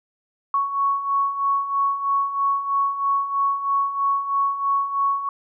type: beating tone pair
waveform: sine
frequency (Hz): 1108.7 / 1111.8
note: C#6 / C#6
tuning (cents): 0 / +5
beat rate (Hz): 3.1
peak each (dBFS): -26 / -20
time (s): 0.54-5.29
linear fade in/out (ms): 2
effects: none